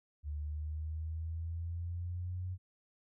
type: exponential sweep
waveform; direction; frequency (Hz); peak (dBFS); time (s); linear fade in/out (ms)
sine; up; 73.42 to 92.3; -36; 0.23-2.58; 50
effects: none